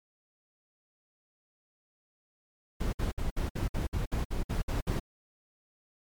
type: noise bursts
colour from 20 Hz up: brown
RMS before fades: -30 dBFS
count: 12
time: 2.8-4.998 s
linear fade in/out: 10 ms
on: 130 ms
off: 58 ms
effects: MP3 96 kbps